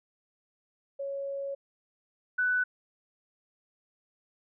sine tone pair in turn, 554.4 / 1492.5 Hz, C#5 / F#6, 0 / +15 cents, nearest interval octave + perfect fourth, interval 1715 cents, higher second, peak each -32 / -24 dBFS, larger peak second, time 0.99-1.55 / 2.38-2.64 s, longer first, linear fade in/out 10 ms, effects none

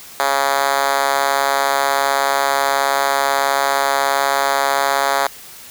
5% pulse tone with high-pass filter, 138.59 Hz, C#3, in tune, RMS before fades -17 dBFS, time 0.2-5.27 s, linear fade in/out 0 ms, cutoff 660 Hz, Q 1.5, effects white hiss -38 dBFS RMS until 5.7 s

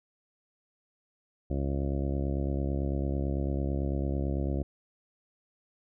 harmonic tone, 69 Hz, C#2, 7 cents flat, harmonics 1 / 2 / 3 / 4 / 5 / 6 / 7 / 8 / 9 / 10, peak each -30 / -34 / -38 / -37 / -38 / -46 / -46 / -42 / -46 / -49 dBFS, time 1.5-4.63 s, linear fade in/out 5 ms, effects none

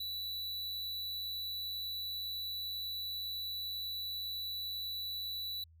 square tone, 3951 Hz, B7, in tune, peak -38 dBFS, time 0-5.64 s, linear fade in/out 5 ms, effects added 81 Hz sine -58 dBFS peak until 5.8 s

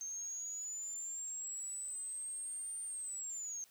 sine linear two-way sweep, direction up then down, 6330 to 8900 to 6330 Hz, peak -40 dBFS, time 0.01-3.64 s, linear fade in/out 0 ms, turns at 2.82 s, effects white hiss -66 dBFS RMS until 3.7 s

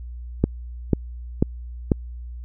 click train, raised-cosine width 3 ms, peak -3 dBFS, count 4, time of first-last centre 0.44-1.918 s, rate 2.03 Hz, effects added 60 Hz sine -32 dBFS peak until 2.44 s

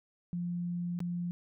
sine tone with dropouts, 174.61 Hz, F3, in tune, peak -32 dBFS, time 0.33-1.31 s, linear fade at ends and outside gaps 0 ms, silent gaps 0.99-1.004 s, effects none

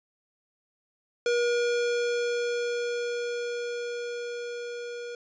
square tone with level ramp, 478.7 Hz, A#4, 46 cents sharp, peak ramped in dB -23 to -36 dBFS, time 1.26-5.15 s, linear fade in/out 2 ms, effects resampled to 16000 Hz

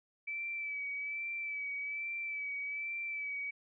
sine tone with vibrato, 2306 Hz, D7, 32 cents flat, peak -36 dBFS, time 0.27-3.51 s, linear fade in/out 10 ms, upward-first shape sine, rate 1.2 Hz, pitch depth 34 cents each way, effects none

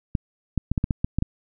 clicks, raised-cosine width 5 ms, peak -9 dBFS, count 9, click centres 0.152 / 0.577 / 0.716 / 0.778 / 0.841 / 0.908 / 1.045 / 1.186 / 1.224 s, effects none

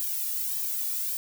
violet noise with flanger, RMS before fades -30 dBFS, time 0-1.17 s, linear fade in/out 0 ms, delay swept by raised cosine 1.4 to 1.91 ms, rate 1.7 Hz, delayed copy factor -1, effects none

